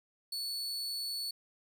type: tone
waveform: 40% pulse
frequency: 4435 Hz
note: C#8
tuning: in tune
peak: -34 dBFS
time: 0.32-1.31 s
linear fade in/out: 5 ms
effects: none